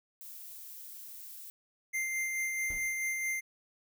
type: noise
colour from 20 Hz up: violet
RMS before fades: -47 dBFS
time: 0.21-1.5 s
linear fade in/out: 0 ms
type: tone with tremolo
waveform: square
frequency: 2093 Hz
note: C7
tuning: in tune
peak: -31 dBFS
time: 1.93-3.41 s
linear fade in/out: 20 ms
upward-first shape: sine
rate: 4.6 Hz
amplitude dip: 30%
type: noise with exponential decay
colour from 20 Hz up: brown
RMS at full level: -40 dBFS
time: 2.7-3 s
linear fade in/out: 2 ms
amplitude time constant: 64 ms
effects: none